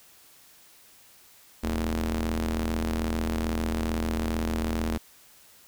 sawtooth ring-modulated tone, 82.41 Hz, E2, in tune, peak -19 dBFS, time 1.63-4.98 s, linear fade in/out 10 ms, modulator 147 Hz, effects white hiss -55 dBFS RMS until 5.67 s

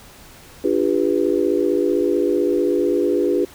sine chord, D diminished seventh, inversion none, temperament equal with one note detuned, 293.7 / 349.2 / 404.9 / 493.9 Hz, D4 / F4 / Ab4 / Cb5, 0 / 0 / -44 / 0 cents, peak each -22 / -20 / -20 / -23 dBFS, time 0.64-3.45 s, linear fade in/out 5 ms, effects pink hiss -44 dBFS RMS until 3.54 s

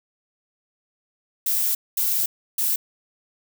violet noise bursts at uneven times, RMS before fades -22 dBFS, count 3, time 1.46-1.75 / 1.97-2.26 / 2.58-2.76 s, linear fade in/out 5 ms, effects none

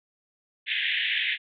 pink band-pass noise, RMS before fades -27 dBFS, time 0.66-1.38 s, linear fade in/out 50 ms, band 1700 to 3600 Hz, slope 96 dB/octave, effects none

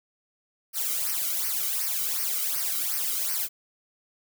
blue noise with flanger, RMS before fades -28 dBFS, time 0.73-3.49 s, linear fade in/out 50 ms, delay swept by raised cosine 0.27 to 1.17 ms, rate 2.7 Hz, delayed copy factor -0.85, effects none

